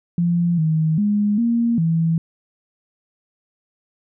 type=tone with pitch steps; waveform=sine; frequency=172.3 / 158.1 / 206.8 / 233.9 / 164 Hz; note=F3 / D#3 / G#3 / A#3 / E3; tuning=-23 / +28 / -7 / +6 / -9 cents; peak=-15 dBFS; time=0.18-2.18 s; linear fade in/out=2 ms; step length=400 ms; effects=none